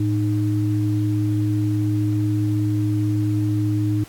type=tone pair together; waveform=sine; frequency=108.7 / 307.6 Hz; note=A2 / D#4; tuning=-21 / -20 cents; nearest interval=octave + tritone; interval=1801 cents; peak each=-19 / -22 dBFS; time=0-4.04 s; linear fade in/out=5 ms; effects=pink hiss -45 dBFS RMS until 4.08 s + AAC 64 kbps